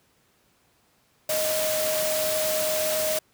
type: tone in noise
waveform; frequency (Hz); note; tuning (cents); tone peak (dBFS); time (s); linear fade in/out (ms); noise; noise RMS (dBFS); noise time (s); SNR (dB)
sine; 622.3; D#5; 0; -25; 1.29-3.19; 5; white; -28; 1.29-3.19; 0
effects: pink hiss -64 dBFS RMS until 3.33 s + high-pass 80 Hz 12 dB/octave